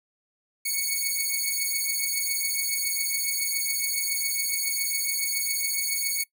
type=beating tone pair; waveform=5% pulse; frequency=2217 / 2224.2 Hz; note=C#7 / C#7; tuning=0 / +5 cents; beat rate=7.2 Hz; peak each=-18 dBFS; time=0.65-6.24 s; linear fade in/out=10 ms; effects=noise-tail reverb RT60 0.1 s tail -22 dB re dry